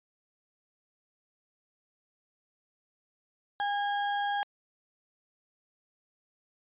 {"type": "tone with sample-and-hold", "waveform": "sine", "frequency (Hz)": 812, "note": "G#5", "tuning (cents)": -39, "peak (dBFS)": -27, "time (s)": [3.6, 4.43], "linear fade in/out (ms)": 0, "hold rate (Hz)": 2450, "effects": ["resampled to 8000 Hz"]}